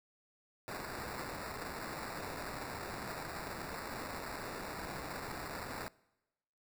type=noise with sample-and-hold; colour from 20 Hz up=white; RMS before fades=-43 dBFS; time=0.68-5.88 s; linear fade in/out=0 ms; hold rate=3150 Hz; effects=noise-tail reverb RT60 1.0 s tail -23 dB re dry